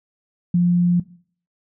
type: tone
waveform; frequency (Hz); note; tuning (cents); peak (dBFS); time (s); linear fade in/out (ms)
sine; 175.6; F3; +10; -13; 0.54-1; 5
effects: noise-tail reverb RT60 0.5 s tail -19 dB re dry